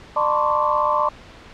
sine tone cluster, 600 / 893 / 1021 / 1077 / 1156 Hz, D5 / A5 / C6 / C6 / D6, +37 / +25 / -43 / +50 / -28 cents, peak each -23 dBFS, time 0.16-1.09 s, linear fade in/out 5 ms, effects pink hiss -43 dBFS RMS until 1.53 s + low-pass 4000 Hz 12 dB/octave

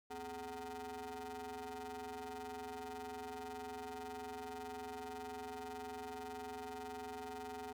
30% pulse ring-modulated tone, 164.6 Hz, E3, 2 cents flat, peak -39 dBFS, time 0.1-7.73 s, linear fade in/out 10 ms, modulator 587 Hz, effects none

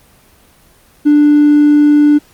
triangle tone with hard clipping, 294.9 Hz, D4, 7 cents sharp, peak -5 dBFS, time 1.05-2.19 s, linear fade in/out 20 ms, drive 4 dB, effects pink hiss -47 dBFS RMS until 2.33 s + Opus 24 kbps

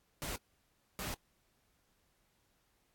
pink noise bursts at uneven times, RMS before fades -40 dBFS, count 2, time 0.22-0.36 / 0.99-1.14 s, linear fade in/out 0 ms, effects pink hiss -75 dBFS RMS until 2.94 s + AAC 64 kbps

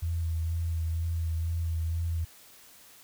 sine tone with vibrato, 82.6 Hz, E2, 4 cents sharp, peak -27 dBFS, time 0.02-2.25 s, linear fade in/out 10 ms, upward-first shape sine, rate 2.1 Hz, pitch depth 27 cents each way, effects white hiss -54 dBFS RMS until 3.03 s

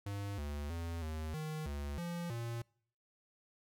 square tone with pitch steps, 100.5 / 72.9 / 83.9 / 78.4 / 155.4 / 71.8 / 172.2 / 117 Hz, G2 / D2 / E2 / D#2 / D#3 / D2 / F3 / A#2, +44 / -12 / +31 / +14 / -2 / -39 / -24 / +7 cents, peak -39 dBFS, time 0.06-2.62 s, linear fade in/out 5 ms, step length 320 ms, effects noise-tail reverb RT60 0.6 s tail -26 dB re dry

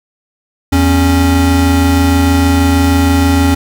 square tone pair together, 83.05 / 275.5 Hz, E2 / C#4, +13 / -11 cents, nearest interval octave + major sixth, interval 2076 cents, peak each -11 dBFS, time 0.72-3.55 s, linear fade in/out 10 ms, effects none

